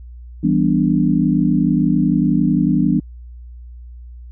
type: chord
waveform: sine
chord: E minor seventh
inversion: none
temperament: equal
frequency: 164.81 / 196 / 246.9 / 293.7 Hz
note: E3 / G3 / B3 / D4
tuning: 0 / 0 / 0 / 0 cents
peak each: -18 dBFS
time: 0.43-3 s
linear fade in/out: 10 ms
effects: added 60 Hz sine -33 dBFS peak until 4.31 s